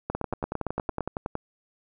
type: two click trains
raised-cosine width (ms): 1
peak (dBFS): -15 / -14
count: 14 / 9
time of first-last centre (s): 0.15-1.354 / 0.1-1.007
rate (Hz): 10.8 / 8.82
effects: none